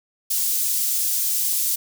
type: high-pass noise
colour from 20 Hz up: white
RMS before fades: -22 dBFS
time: 0.3-1.76 s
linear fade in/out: 10 ms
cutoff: 6000 Hz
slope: 12 dB/octave
effects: none